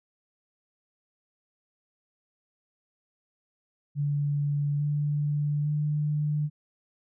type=tone with pitch steps; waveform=sine; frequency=144.6 / 146.96 / 149.35 Hz; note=D3 / D3 / D3; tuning=-27 / +2 / +29 cents; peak=-24 dBFS; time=3.95-6.5 s; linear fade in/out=50 ms; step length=850 ms; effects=none